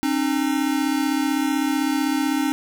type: tone pair together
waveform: square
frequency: 269 / 304.8 Hz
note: C4 / D#4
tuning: +48 / -36 cents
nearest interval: major second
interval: 216 cents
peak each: -23 dBFS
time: 0.03-2.52 s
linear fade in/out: 0 ms
effects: none